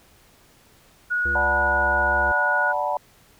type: tone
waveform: sine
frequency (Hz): 1455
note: F#6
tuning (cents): -29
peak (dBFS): -20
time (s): 1.1-2.73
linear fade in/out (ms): 20
type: harmonic tone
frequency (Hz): 69.3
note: C#2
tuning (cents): 0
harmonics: 1 / 3 / 5 / 7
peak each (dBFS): -29 / -40 / -37 / -38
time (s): 1.25-2.32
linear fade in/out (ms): 5
type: chord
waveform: sine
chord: B minor seventh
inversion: first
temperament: equal with one note detuned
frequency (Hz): 587.3 / 740 / 880 / 974.7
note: D5 / F#5 / A5 / B5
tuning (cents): 0 / 0 / 0 / -23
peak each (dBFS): -27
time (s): 1.35-2.97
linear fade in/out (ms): 2
effects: pink hiss -55 dBFS RMS until 3.39 s